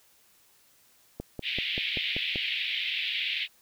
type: click train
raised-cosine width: 2 ms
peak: -21 dBFS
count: 7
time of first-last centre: 1.2-2.358 s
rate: 5.18 Hz
type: band-pass noise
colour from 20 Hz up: white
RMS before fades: -31 dBFS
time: 1.42-3.48 s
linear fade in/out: 50 ms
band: 2100 to 3600 Hz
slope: 48 dB/octave
effects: white hiss -62 dBFS RMS until 3.61 s